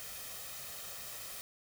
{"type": "noise with comb filter", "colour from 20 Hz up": "white", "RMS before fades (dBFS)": -45, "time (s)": [0, 1.41], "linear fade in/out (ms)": 0, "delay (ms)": 1.6, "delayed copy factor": 0.55, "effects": []}